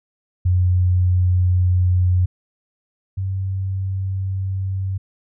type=tone pair in turn; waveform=sine; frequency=90.5 / 95.58 Hz; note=F#2 / G2; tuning=-38 / -43 cents; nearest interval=minor second; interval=95 cents; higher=second; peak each=-13 / -20 dBFS; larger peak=first; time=0.45-2.26 / 3.17-4.98 s; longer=neither; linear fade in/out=10 ms; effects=none